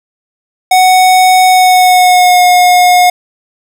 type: tone with pitch glide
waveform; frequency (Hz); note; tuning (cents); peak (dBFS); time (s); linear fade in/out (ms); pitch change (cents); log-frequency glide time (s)
square; 742 to 720; F#5 to F#5; +5 to -47; -4; 0.71-3.1; 5; -52; 1.47-2.43
effects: none